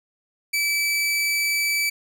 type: tone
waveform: sawtooth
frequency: 2308 Hz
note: D7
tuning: 31 cents flat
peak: -17 dBFS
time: 0.53-1.9 s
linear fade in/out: 10 ms
effects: none